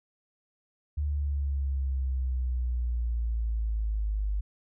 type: exponential sweep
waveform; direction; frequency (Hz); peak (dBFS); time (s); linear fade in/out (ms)
sine; down; 74 to 50.2; -26; 0.97-4.41; 10
effects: none